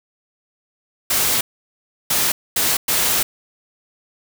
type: noise bursts at uneven times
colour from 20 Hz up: white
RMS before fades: -18 dBFS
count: 4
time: 1.1-1.41 / 2.1-2.32 / 2.56-2.77 / 2.88-3.23 s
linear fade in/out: 5 ms
effects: none